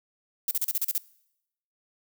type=noise bursts; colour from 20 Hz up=violet; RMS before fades=-26 dBFS; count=8; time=0.48-0.98 s; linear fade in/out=2 ms; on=31 ms; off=36 ms; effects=noise-tail reverb RT60 0.8 s tail -22 dB re dry